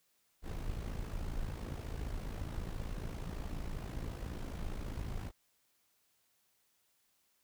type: noise with amplitude modulation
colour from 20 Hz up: brown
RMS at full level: -37 dBFS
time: 0.42-5.32 s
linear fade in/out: 50 ms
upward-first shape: sine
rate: 54.7 Hz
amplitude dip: 65%
effects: white hiss -75 dBFS RMS until 7.43 s